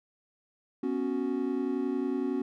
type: chord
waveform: triangle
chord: B suspended second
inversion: none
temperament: just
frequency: 246.9 / 277.8 / 370.4 Hz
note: B3 / C#4 / F#4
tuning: 0 / +4 / +2 cents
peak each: -31 / -29 / -31 dBFS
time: 0.83-2.42 s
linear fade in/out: 5 ms
effects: none